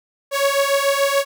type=beating tone pair; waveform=sawtooth; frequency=553 / 559.9 Hz; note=C#5 / C#5; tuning=-4 / +17 cents; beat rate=6.9 Hz; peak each=-15 dBFS; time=0.31-1.25 s; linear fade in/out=50 ms; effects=none